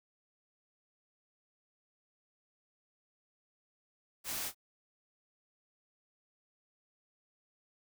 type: noise with echo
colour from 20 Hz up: white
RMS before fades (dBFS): -38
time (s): 4.24-4.52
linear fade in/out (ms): 50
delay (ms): 28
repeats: 1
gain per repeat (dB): -14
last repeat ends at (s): 4.548
effects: none